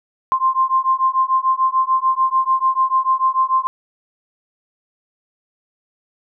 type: beating tone pair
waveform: sine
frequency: 1046.5 / 1053.3 Hz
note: C6 / C6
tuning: 0 / +11 cents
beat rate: 6.8 Hz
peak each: -17 dBFS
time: 0.32-3.67 s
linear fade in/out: 0 ms
effects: none